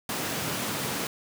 pink high-pass noise, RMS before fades -31 dBFS, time 0.09-1.07 s, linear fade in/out 2 ms, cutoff 110 Hz, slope 24 dB/octave, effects none

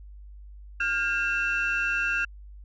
sine tone cluster, 1411 / 1609 / 2695 Hz, F6 / G6 / E7, +17 / +45 / +38 cents, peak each -27 dBFS, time 0.8-2.25 s, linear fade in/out 5 ms, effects tanh soft clip ceiling -18 dBFS + added 50 Hz sine -42 dBFS peak until 2.64 s

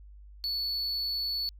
triangle tone, 4435 Hz, C#8, in tune, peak -28 dBFS, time 0.44-1.49 s, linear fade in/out 0 ms, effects added 50 Hz sine -47 dBFS peak until 1.59 s

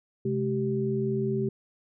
sine tone cluster, 131.7 / 211.9 / 387.1 Hz, C3 / G#3 / G4, +12 / +35 / -22 cents, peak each -30 / -30 / -28 dBFS, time 0.25-1.49 s, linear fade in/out 5 ms, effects none

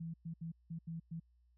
sine tone bursts at uneven times, 164.81 Hz, E3, in tune, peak -40 dBFS, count 6, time 0-0.14 / 0.25-0.34 / 0.41-0.52 / 0.7-0.79 / 0.87-1 / 1.11-1.2 s, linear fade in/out 10 ms, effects added 60 Hz sine -67 dBFS peak until 1.57 s

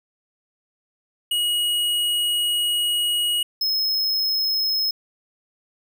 square tone pair in turn, 2900 / 5167 Hz, F#7 / E8, -35 / -35 cents, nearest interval minor seventh, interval 1000 cents, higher second, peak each -20 dBFS, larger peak neither, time 1.31-3.43 / 3.61-4.91 s, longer first, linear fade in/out 5 ms, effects none

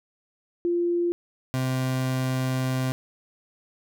sine / 30% pulse tone pair in turn, 346.5 / 129.79 Hz, F4 / C3, -14 / -14 cents, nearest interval octave + perfect fourth, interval 1700 cents, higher first, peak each -21 dBFS, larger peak neither, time 0.65-1.12 / 1.54-2.92 s, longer second, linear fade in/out 0 ms, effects none

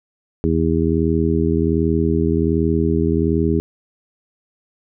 harmonic tone, 81.3 Hz, E2, 23 cents flat, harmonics 1 / 2 / 3 / 4 / 5, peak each -21 / -21 / -21 / -21 / -21 dBFS, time 0.44-3.6 s, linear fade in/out 0 ms, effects none

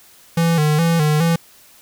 square tone with vibrato, 159.1 Hz, D#3, 39 cents sharp, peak -14 dBFS, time 0.37-1.36 s, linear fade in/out 5 ms, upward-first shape square, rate 2.4 Hz, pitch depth 85 cents each way, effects white hiss -48 dBFS RMS until 1.81 s

